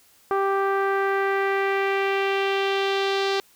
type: tone with low-pass filter sweep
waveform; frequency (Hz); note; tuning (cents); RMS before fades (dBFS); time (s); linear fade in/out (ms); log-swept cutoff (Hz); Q
sawtooth; 392; G4; 0; -23; 0.31-3.4; 0; 1200 to 4300; 2.2
effects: white hiss -57 dBFS RMS until 3.55 s